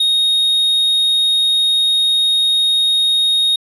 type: tone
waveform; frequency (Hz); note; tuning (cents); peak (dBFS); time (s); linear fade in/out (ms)
triangle; 3729; A#7; 0; -10; 0-3.56; 5
effects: resampled to 32000 Hz